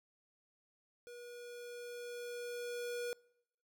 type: tone with level ramp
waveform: square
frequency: 482.2 Hz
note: B4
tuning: 41 cents flat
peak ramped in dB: -50 to -38 dBFS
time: 1.07-3.13 s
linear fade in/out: 0 ms
effects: noise-tail reverb RT60 0.8 s tail -26 dB re dry